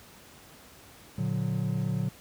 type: chord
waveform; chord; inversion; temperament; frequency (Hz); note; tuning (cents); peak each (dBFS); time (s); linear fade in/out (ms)
triangle; Bb augmented; none; just; 116.54 / 145.68 / 182.1; Bb2 / D3 / F#3; 0 / -14 / -27; -29; 1.18-2.09; 5
effects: pink hiss -52 dBFS RMS until 2.2 s + high-pass 60 Hz 12 dB/octave